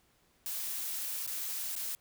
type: noise with dropouts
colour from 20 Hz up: blue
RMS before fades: -37 dBFS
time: 0.46-1.95 s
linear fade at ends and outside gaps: 0 ms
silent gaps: 1.264-1.276 / 1.753-1.763 s
effects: pink hiss -69 dBFS RMS until 2 s